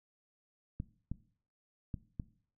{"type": "clicks", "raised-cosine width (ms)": 5, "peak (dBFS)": -25, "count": 4, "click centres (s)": [0.801, 1.116, 1.942, 2.198], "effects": ["noise-tail reverb RT60 0.5 s tail -18 dB re dry"]}